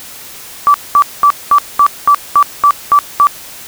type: tone bursts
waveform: sine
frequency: 1158 Hz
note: D6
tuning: 25 cents flat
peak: -3 dBFS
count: 10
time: 0.67-3.27 s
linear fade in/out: 0 ms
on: 71 ms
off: 210 ms
effects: white hiss -31 dBFS RMS until 3.67 s